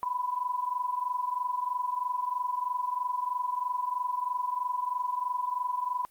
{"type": "tone pair together", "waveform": "sine", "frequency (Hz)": [987.8, 1010.9], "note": ["B5", "B5"], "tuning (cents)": [0, 40], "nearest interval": "unison", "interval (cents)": 40, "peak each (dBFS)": [-30, -33], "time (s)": [0.03, 6.05], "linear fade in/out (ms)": 0, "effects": ["white hiss -63 dBFS RMS until 6.1 s", "Opus 32 kbps"]}